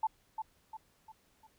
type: tone with echo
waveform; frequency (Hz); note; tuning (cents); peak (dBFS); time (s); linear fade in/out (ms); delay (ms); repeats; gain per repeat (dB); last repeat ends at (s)
sine; 880; A5; 0; -27; 0.03-0.07; 5; 350; 4; -7; 1.47
effects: pink hiss -70 dBFS RMS until 1.58 s